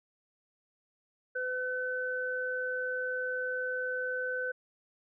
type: tone pair together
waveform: sine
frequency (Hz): 505.9 / 1516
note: B4 / F#6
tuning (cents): +42 / +42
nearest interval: octave + perfect fifth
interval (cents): 1900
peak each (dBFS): -35 / -33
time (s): 1.35-4.52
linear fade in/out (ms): 10
effects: none